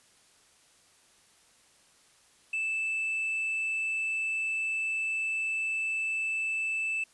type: tone with hard clipping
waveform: triangle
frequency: 2636 Hz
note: E7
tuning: 1 cent flat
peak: -29 dBFS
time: 2.53-7.04 s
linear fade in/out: 5 ms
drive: 5 dB
effects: white hiss -62 dBFS RMS until 7.13 s + resampled to 24000 Hz